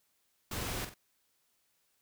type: noise with echo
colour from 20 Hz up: pink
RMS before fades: -38 dBFS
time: 0.51-0.85 s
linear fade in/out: 5 ms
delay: 46 ms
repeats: 2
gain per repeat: -8 dB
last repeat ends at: 0.942 s
effects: white hiss -75 dBFS RMS until 2.01 s